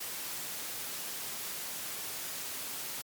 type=noise; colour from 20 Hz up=white; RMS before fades=-39 dBFS; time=0-3.02 s; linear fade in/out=10 ms; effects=high-pass 100 Hz 12 dB/octave + MP3 96 kbps